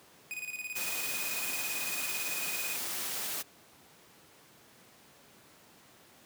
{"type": "tone with tremolo", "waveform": "45% pulse", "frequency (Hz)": 2489, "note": "D#7", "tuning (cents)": 0, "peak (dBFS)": -35, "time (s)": [0.31, 2.76], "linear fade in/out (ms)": 0, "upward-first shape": "square", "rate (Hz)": 18, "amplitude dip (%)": 65}
{"type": "noise", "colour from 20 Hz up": "white", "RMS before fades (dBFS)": -36, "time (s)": [0.75, 3.43], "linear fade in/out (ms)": 20}
{"effects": ["pink hiss -58 dBFS RMS until 6.25 s", "high-pass 150 Hz 12 dB/octave"]}